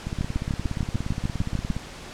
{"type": "two click trains", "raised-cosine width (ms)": 5, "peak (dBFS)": [-12, -16], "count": [11, 30], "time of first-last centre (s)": [[0.21, 1.703], [0.07, 1.766]], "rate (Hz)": [6.7, 17.1], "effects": ["pink hiss -40 dBFS RMS until 2.13 s", "low-pass 7000 Hz 12 dB/octave"]}